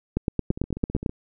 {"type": "two click trains", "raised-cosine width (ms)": 3, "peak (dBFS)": [-9, -20], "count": [9, 10], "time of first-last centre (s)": [[0.17, 1.062], [0.51, 1.094]], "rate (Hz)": [8.97, 15.4], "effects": []}